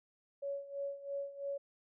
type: tone with tremolo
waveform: sine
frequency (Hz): 560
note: C#5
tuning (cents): +18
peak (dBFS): -35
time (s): 0.42-1.58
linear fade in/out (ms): 10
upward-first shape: sine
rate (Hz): 3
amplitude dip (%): 80
effects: none